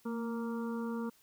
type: harmonic tone with a mistuned harmonic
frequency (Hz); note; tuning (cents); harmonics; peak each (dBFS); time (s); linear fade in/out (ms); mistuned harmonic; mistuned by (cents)
233.1; A#3; 0; 1 / 2 / 4 / 5 / 6; -35 / -41 / -47 / -49 / -51; 0.05-1.1; 10; 1; -28
effects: white hiss -66 dBFS RMS until 1.22 s